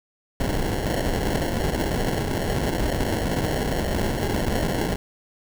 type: noise with sample-and-hold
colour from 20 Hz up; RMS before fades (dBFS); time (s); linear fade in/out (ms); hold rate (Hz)
pink; -24; 0.4-4.96; 2; 1225
effects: none